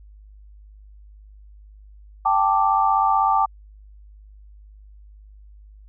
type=chord; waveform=sine; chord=G suspended second; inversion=none; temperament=equal; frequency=784 / 880 / 1174.7 Hz; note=G5 / A5 / D6; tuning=0 / 0 / 0 cents; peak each=-20 dBFS; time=2.25-3.46 s; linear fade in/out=10 ms; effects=added 51 Hz sine -43 dBFS peak until 5.88 s